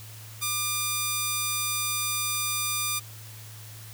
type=tone; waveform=5% pulse; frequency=1200 Hz; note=D6; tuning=37 cents sharp; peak=-14 dBFS; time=0.41-3 s; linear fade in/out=20 ms; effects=added 109 Hz sine -43 dBFS peak until 3.93 s + white hiss -47 dBFS RMS until 3.93 s